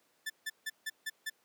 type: tone bursts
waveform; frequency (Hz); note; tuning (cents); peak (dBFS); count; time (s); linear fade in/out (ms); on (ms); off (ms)
sawtooth; 1760; A6; 0; -31; 6; 0.26-1.3; 10; 40; 160
effects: pink hiss -71 dBFS RMS until 1.44 s + high-pass 300 Hz 12 dB/octave